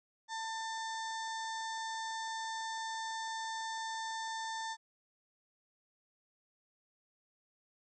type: harmonic tone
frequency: 894 Hz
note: A5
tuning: 27 cents sharp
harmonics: 1 / 2 / 4 / 5 / 6 / 7 / 8 / 9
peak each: -39 / -44 / -48 / -52 / -52 / -52 / -57 / -57 dBFS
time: 0.28-4.77 s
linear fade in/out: 50 ms
effects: none